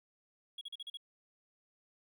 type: tone bursts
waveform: triangle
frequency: 3322 Hz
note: G#7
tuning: in tune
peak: -39 dBFS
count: 6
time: 0.58-0.972 s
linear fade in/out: 5 ms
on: 32 ms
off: 40 ms
effects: tanh soft clip ceiling -35 dBFS